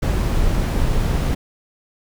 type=noise; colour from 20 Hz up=brown; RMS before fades=-18 dBFS; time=0.02-1.35 s; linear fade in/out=10 ms; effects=none